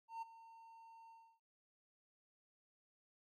triangle tone with ADSR envelope, 910 Hz, A#5, 42 cents flat, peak -39 dBFS, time 0.08-1.4 s, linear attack 140 ms, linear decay 15 ms, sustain -16 dB, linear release 300 ms, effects MP3 96 kbps

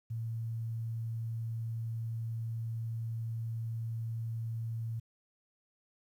sine tone, 113.9 Hz, A#2, 40 cents flat, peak -34 dBFS, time 0.1-5 s, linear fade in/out 10 ms, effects 11-bit

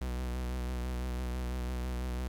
45% pulse tone with vibrato, 62.1 Hz, B1, 10 cents sharp, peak -33 dBFS, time 0.01-2.28 s, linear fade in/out 5 ms, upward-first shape sine, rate 6 Hz, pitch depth 35 cents each way, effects 10-bit

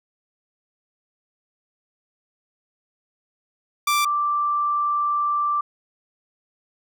sawtooth / sine tone pair in turn, 1174.7 / 1174.7 Hz, D6 / D6, 0 / 0 cents, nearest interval unison, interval 0 cents, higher neither, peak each -14 / -19 dBFS, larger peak first, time 3.87-4.05 / 4.05-5.61 s, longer second, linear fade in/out 5 ms, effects none

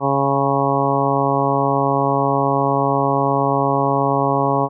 harmonic tone with a mistuned harmonic, 138.59 Hz, C#3, in tune, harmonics 1 / 2 / 3 / 4 / 5 / 6 / 7 / 8, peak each -23 / -23 / -23 / -23 / -23 / -23 / -23 / -23 dBFS, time 0-4.69 s, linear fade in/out 50 ms, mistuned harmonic 8, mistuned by -16 cents, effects none

